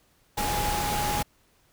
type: tone in noise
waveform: sine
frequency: 830.6 Hz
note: G#5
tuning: in tune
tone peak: -28 dBFS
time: 0.37-1.23 s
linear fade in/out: 10 ms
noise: pink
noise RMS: -29 dBFS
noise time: 0.37-1.23 s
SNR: -2 dB
effects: pink hiss -64 dBFS RMS until 1.72 s